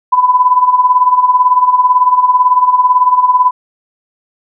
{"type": "tone with tremolo", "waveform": "sine", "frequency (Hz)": 1000, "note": "B5", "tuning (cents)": 21, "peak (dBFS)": -3, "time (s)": [0.12, 3.51], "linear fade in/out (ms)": 10, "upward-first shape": "sine", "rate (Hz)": 18, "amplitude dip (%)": 70, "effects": []}